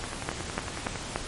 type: two click trains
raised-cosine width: 0.5 ms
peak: -18 / -12 dBFS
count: 11 / 4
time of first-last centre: 0.04-0.957 / 0.29-1.16 s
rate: 10.9 / 3.45 Hz
effects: pink hiss -37 dBFS RMS until 1.27 s + MP3 48 kbps